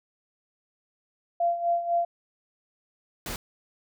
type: tone with tremolo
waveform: sine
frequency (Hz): 688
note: F5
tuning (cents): -26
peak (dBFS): -20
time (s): 1.4-2.05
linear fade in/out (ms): 5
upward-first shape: sine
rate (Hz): 4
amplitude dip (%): 70
type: noise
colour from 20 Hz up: pink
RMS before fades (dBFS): -34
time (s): 3.26-3.36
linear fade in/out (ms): 2
effects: none